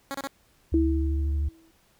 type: tone bursts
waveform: 10% pulse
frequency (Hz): 275.3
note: C#4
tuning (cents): -12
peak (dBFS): -22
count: 3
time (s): 0.11-0.272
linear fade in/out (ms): 0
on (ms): 34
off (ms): 30
type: tone with vibrato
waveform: sine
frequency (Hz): 72.9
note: D2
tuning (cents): -12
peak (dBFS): -23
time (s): 0.72-1.49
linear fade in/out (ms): 10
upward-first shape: triangle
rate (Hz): 13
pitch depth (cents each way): 50
type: tone with exponential decay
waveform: sine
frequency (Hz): 326.4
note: E4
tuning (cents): -17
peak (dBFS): -18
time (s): 0.74-1.71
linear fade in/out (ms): 2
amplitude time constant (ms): 210
effects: pink hiss -63 dBFS RMS until 1.99 s